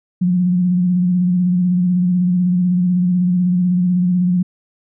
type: tone with vibrato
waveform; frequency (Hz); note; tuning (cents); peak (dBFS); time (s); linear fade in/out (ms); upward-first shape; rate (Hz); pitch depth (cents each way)
sine; 179.5; F3; +48; -12; 0.21-4.43; 10; square; 16; 32
effects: none